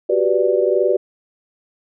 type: chord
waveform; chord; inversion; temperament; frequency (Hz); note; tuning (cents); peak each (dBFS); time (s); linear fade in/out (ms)
sine; G major seventh; third; equal; 370 / 392 / 493.9 / 587.3; F#4 / G4 / B4 / D5; 0 / 0 / 0 / 0; -19; 0.09-0.97; 10
effects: none